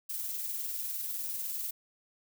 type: noise with tremolo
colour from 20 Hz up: violet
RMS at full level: -35 dBFS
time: 0.09-1.71 s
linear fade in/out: 10 ms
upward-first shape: square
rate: 20 Hz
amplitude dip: 30%
effects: none